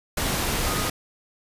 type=tone in noise; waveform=sine; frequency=1244.5 Hz; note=D#6; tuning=in tune; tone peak=-33 dBFS; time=0.66-0.89 s; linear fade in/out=5 ms; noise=pink; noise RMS=-25 dBFS; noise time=0.17-0.9 s; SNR=-11 dB; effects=resampled to 32000 Hz